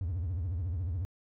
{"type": "tone with vibrato", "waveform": "triangle", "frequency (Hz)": 87, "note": "F2", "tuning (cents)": -6, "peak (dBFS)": -28, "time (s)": [0.01, 1.05], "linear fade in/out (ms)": 0, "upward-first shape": "triangle", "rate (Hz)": 14, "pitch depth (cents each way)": 280, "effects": ["tanh soft clip ceiling -24 dBFS"]}